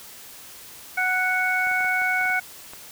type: harmonic tone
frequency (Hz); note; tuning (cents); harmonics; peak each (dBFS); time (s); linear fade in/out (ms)
740; F#5; 0; 1 / 2 / 3; -27 / -23 / -24; 0.97-2.4; 10
type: clicks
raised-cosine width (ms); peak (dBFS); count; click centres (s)
0.5; -25; 9; 1.67 / 1.714 / 1.807 / 1.847 / 2.018 / 2.212 / 2.255 / 2.301 / 2.735
effects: white hiss -43 dBFS RMS until 2.91 s